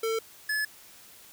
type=tone pair in turn; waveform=square; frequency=448.4 / 1715.6 Hz; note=A4 / A6; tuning=+33 / -44 cents; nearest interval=octave + major seventh; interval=2323 cents; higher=second; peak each=-27 dBFS; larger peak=neither; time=0.03-0.19 / 0.49-0.65 s; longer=neither; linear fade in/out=5 ms; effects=white hiss -52 dBFS RMS until 1.32 s